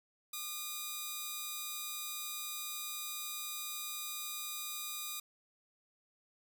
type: tone pair together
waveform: 5% pulse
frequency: 1214 / 3854 Hz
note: D#6 / B7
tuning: -43 / -43 cents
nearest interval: octave + minor sixth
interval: 2000 cents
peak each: -30 / -35 dBFS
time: 0.33-5.2 s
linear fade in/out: 5 ms
effects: none